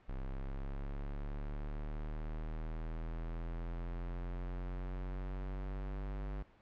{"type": "linear sweep", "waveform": "square", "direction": "up", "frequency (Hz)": [32.7, 49.78], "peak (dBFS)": -39, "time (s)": [0.08, 6.43], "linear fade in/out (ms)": 10, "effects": ["pink hiss -64 dBFS RMS until 6.61 s", "low-pass 2000 Hz 12 dB/octave"]}